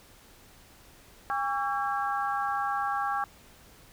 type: harmonic tone with a mistuned harmonic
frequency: 270 Hz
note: C#4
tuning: 45 cents flat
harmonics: 3 / 4 / 5 / 6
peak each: -30 / -32 / -34 / -36 dBFS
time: 1.3-3.24 s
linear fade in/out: 0 ms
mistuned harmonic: 4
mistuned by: +77 cents
effects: pink hiss -55 dBFS RMS until 3.92 s